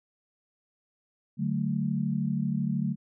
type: tone cluster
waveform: sine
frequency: 147.3 / 187.9 / 220.9 Hz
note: D3 / F#3 / A3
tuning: +6 / +27 / +7 cents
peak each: -30 dBFS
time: 1.37-2.96 s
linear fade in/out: 50 ms
effects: none